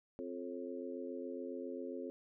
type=harmonic tone with a mistuned harmonic; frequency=87.31 Hz; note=F2; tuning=in tune; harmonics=3 / 4 / 5 / 6; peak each=-45 / -46 / -46 / -48 dBFS; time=0.19-2.1 s; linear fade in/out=0 ms; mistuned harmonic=6; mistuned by=+62 cents; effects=none